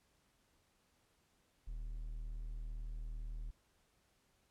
triangle tone, 38.89 Hz, D#1, in tune, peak -39 dBFS, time 1.67-3.51 s, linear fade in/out 10 ms, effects pink hiss -75 dBFS RMS until 4.5 s + low-pass 12000 Hz 12 dB/octave

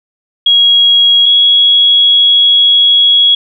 sine tone pair in turn, 3300 / 3331 Hz, G#7 / G#7, -12 / +4 cents, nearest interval unison, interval 16 cents, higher second, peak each -4 dBFS, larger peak neither, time 0.46-1.26 / 1.26-3.35 s, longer second, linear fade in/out 5 ms, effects none

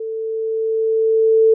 sine tone with level ramp, 444.4 Hz, A4, 17 cents sharp, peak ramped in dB -23 to -8 dBFS, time 0-1.54 s, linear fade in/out 5 ms, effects none

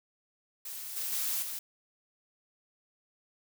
blue noise with level steps, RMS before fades -41 / -35 / -32 / -38 dBFS, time 0.65-1.59 s, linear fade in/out 5 ms, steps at 0.96 / 1.12 / 1.42 s, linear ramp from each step 5 ms, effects none

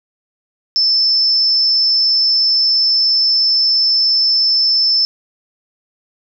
sine tone with amplitude modulation, 5274 Hz, E8, in tune, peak -8 dBFS, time 0.76-5.05 s, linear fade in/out 0 ms, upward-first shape sine, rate 237 Hz, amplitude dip 50%, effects none

